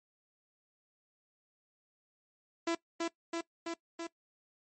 sawtooth tone with echo, 334.9 Hz, E4, 27 cents sharp, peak -26 dBFS, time 2.67-2.75 s, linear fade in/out 5 ms, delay 330 ms, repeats 4, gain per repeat -2 dB, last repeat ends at 4.07 s, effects noise-tail reverb RT60 0.1 s tail -20 dB re dry + MP3 32 kbps

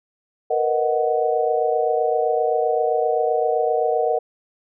sine chord, B major seventh, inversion third, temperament equal, 466.2 / 493.9 / 622.3 / 740 Hz, A#4 / B4 / D#5 / F#5, 0 / 0 / 0 / 0 cents, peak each -21 / -27 / -23 / -22 dBFS, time 0.5-4.19 s, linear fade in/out 10 ms, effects none

